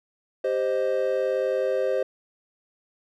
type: chord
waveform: triangle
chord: C minor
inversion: second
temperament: equal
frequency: 392 / 523.3 / 622.3 Hz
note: G4 / C5 / Eb5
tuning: 0 / 0 / 0 cents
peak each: -26 / -22 / -27 dBFS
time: 0.44-2.03 s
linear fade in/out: 5 ms
effects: none